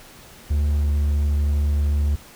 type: tone with pitch glide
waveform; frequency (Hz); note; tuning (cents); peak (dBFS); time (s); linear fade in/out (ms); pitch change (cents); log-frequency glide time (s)
triangle; 73.42 to 72.91; D2 to D2; 0 to -12; -15; 0.5-2.16; 10; -12; 0.77-0.88
effects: pink hiss -45 dBFS RMS until 2.35 s